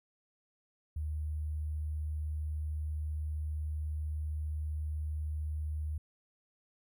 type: tone with sample-and-hold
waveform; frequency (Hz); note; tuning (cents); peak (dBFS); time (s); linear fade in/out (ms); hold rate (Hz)
sine; 76.3; D#2; -33; -33; 0.96-5.98; 5; 11025
effects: none